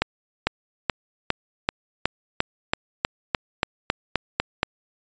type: accelerating click train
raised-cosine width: 0.3 ms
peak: -3 dBFS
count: 15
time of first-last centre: 0.02-4.631 s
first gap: 450 ms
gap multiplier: 0.95
effects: resampled to 16000 Hz